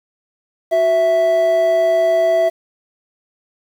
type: tone pair together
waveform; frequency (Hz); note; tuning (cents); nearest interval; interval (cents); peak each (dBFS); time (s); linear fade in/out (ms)
triangle; 370 / 659.3; F#4 / E5; 0 / 0; minor seventh; 1000; -21 / -10; 0.71-2.5; 20
effects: 7-bit